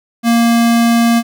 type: tone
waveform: square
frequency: 233.1 Hz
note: A#3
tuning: in tune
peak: -9 dBFS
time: 0.23-1.23 s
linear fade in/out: 50 ms
effects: none